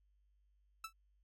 sawtooth tone with exponential decay, 1318.5 Hz, E6, in tune, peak -36 dBFS, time 0.84-0.93 s, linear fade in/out 5 ms, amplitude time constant 19 ms, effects added 50 Hz sine -70 dBFS peak until 1.23 s + AAC 64 kbps

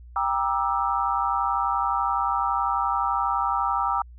sine chord, E half-diminished seventh, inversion first, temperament just, 791.1 / 949.3 / 1186.7 / 1318.5 Hz, G5 / Bb5 / D6 / E6, +16 / +31 / +18 / 0 cents, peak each -27 dBFS, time 0.16-4.02 s, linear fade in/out 2 ms, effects added 60 Hz sine -42 dBFS peak until 4.18 s

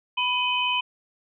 sine tone cluster, 988 / 2514 / 3036 Hz, B5 / D#7 / F#7, 0 / +17 / +44 cents, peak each -26 dBFS, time 0.17-0.81 s, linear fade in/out 10 ms, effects none

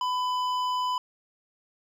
sine tone with hard clipping, 1001 Hz, B5, 23 cents sharp, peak -27 dBFS, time 0.01-0.98 s, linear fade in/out 2 ms, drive 10 dB, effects none

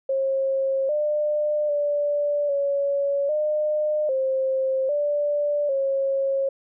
sine tone with pitch steps, 538 / 599 / 583 / 562 / 606 / 529 / 585 / 544 Hz, C5 / D5 / D5 / C#5 / D#5 / C5 / D5 / C#5, +48 / +34 / -13 / +24 / -46 / +19 / -7 / -33 cents, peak -20 dBFS, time 0.09-6.49 s, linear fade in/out 5 ms, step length 800 ms, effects none

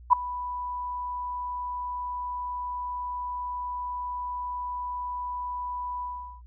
sine tone with ADSR envelope, 987.8 Hz, B5, in tune, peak -10 dBFS, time 0.1-6.42 s, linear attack 30 ms, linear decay 4 ms, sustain -20 dB, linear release 400 ms, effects added 60 Hz sine -45 dBFS peak until 6.46 s

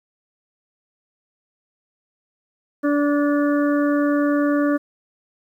harmonic tone, 290 Hz, D4, 22 cents flat, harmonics 1 / 2 / 4 / 5 / 6, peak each -17 / -23 / -29 / -31 / -33 dBFS, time 2.83-4.78 s, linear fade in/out 20 ms, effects 9-bit

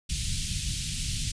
pink band-stop noise, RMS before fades -30 dBFS, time 0.09-1.32 s, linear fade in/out 10 ms, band 170 to 2900 Hz, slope 24 dB/octave, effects resampled to 22050 Hz

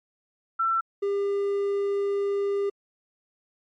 sine / triangle tone pair in turn, 1342 / 400.8 Hz, E6 / G4, +31 / +38 cents, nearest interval octave + major sixth, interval 2093 cents, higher first, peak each -21 dBFS, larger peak neither, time 0.59-0.81 / 1.02-2.7 s, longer second, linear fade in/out 10 ms, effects MP3 48 kbps

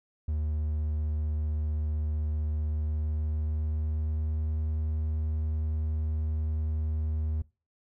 triangle tone with pitch glide, 76.3 to 77.63 Hz, D#2 to D#2, -33 to -3 cents, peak -25 dBFS, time 0.28-7.42 s, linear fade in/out 5 ms, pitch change +30 cents, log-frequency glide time 2.58-4.54 s, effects noise-tail reverb RT60 0.3 s tail -21 dB re dry

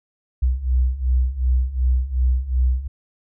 sine beating tone pair, 61.6 / 64.3 Hz, B1 / C2, -4 / -30 cents, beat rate 2.7 Hz, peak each -21 / -18 dBFS, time 0.42-2.88 s, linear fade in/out 10 ms, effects none

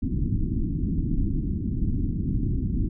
pink low-pass noise, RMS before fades -25 dBFS, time 0.02-2.89 s, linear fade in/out 10 ms, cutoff 310 Hz, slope 48 dB/octave, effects none

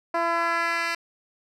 10% pulse tone with band-pass filter sweep, 337 Hz, E4, 38 cents sharp, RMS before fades -25 dBFS, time 0.14-0.95 s, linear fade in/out 5 ms, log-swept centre 760 to 2900 Hz, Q 1.1, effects none

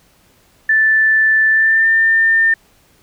sine tone with pitch glide, 1760 to 1800.1 Hz, A6 to A6, 0 to +39 cents, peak -9 dBFS, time 0.69-2.54 s, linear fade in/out 5 ms, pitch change +39 cents, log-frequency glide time 1.5-1.9 s, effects pink hiss -53 dBFS RMS until 3.02 s

